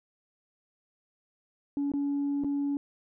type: tone with dropouts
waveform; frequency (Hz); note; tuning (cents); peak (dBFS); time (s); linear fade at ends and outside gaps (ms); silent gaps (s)
sine; 283.5; C#4; +39; -25; 1.77-2.77; 1; 1.918-1.937 / 2.437-2.445
effects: tanh soft clip ceiling -24 dBFS